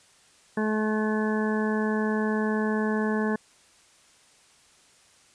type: harmonic tone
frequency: 215.5 Hz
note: A3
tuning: 36 cents flat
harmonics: 1 / 2 / 3 / 4 / 5 / 7 / 8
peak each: -25 / -29 / -37 / -36 / -37 / -38 / -35 dBFS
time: 0.57-3.36 s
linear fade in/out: 5 ms
effects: white hiss -58 dBFS RMS until 5.34 s + resampled to 22050 Hz